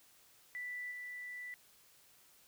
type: tone with level steps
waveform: sine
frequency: 1975.5 Hz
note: B6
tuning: in tune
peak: -40 / -43 dBFS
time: 0.55-1.54 s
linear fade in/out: 0 ms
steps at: 0.91 s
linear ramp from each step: 10 ms
effects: white hiss -65 dBFS RMS until 2.47 s